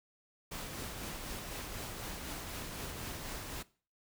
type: noise with tremolo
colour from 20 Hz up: pink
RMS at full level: -41 dBFS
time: 0.51-3.63 s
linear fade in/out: 10 ms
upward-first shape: triangle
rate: 4 Hz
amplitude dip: 35%
effects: noise-tail reverb RT60 0.4 s tail -20 dB re dry